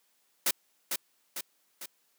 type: noise with echo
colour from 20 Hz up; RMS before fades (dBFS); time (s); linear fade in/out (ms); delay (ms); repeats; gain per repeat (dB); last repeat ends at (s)
white; -26; 0.46-0.51; 5; 450; 3; -5; 1.86
effects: white hiss -71 dBFS RMS until 2.18 s + high-pass 200 Hz 12 dB/octave